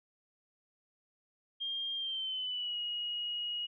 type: tone with pitch glide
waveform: sine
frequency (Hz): 3209 to 2892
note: G7 to F#7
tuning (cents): +40 to -40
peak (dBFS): -34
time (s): 1.6-3.67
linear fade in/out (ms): 20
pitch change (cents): -180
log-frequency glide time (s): 1.95-2.78
effects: none